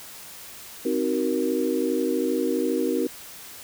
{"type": "chord", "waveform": "sine", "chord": "C half-diminished seventh", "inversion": "none", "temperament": "just", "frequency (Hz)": [261.6, 314, 376.7, 470.9], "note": ["C4", "Eb4", "Gb4", "Bb4"], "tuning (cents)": [0, 16, 31, 18], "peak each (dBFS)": -27, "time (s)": [0.85, 3.07], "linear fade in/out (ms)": 5, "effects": ["white hiss -42 dBFS RMS until 3.63 s"]}